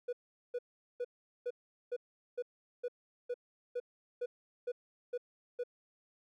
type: tone bursts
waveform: triangle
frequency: 488.8 Hz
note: B4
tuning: 18 cents flat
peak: -31 dBFS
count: 13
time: 0.08-5.637 s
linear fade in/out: 10 ms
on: 49 ms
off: 410 ms
effects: tanh soft clip ceiling -28 dBFS